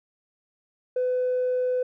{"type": "tone with tanh clipping", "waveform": "triangle", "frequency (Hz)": 503, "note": "B4", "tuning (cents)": 32, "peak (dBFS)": -22, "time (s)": [0.96, 1.83], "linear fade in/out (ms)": 5, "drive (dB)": 5, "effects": []}